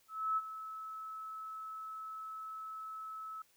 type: tone with ADSR envelope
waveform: sine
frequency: 1300 Hz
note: E6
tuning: 24 cents flat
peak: -29 dBFS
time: 0.08-3.42 s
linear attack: 290 ms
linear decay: 37 ms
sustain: -13 dB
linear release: 3 ms
effects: white hiss -70 dBFS RMS until 3.56 s